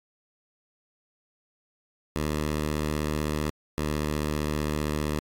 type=tone pair in turn; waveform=10% pulse; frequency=75.8 / 75.36 Hz; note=D#2 / D2; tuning=-45 / +45 cents; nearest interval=unison; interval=10 cents; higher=first; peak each=-18 dBFS; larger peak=neither; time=2.16-3.5 / 3.78-5.19 s; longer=second; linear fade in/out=0 ms; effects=AAC 64 kbps